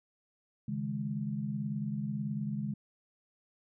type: chord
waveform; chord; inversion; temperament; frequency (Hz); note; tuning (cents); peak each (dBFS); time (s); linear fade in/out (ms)
sine; C# suspended second; none; equal with one note detuned; 138.59 / 156.92 / 207.7; C#3 / D#3 / G#3; 0 / +15 / 0; -37 / -39 / -35; 0.68-2.74; 5
effects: none